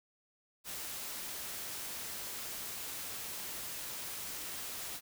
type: noise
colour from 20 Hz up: white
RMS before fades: -42 dBFS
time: 0.64-5.01 s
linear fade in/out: 50 ms
effects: none